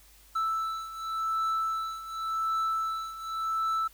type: beating tone pair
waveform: triangle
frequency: 1318.5 / 1319.39 Hz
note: E6 / E6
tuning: 0 / +1 cents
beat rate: 0.89 Hz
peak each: -32 / -28 dBFS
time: 0.35-3.88 s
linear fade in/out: 10 ms
effects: added 50 Hz sine -58 dBFS peak until 3.93 s + white hiss -58 dBFS RMS until 3.93 s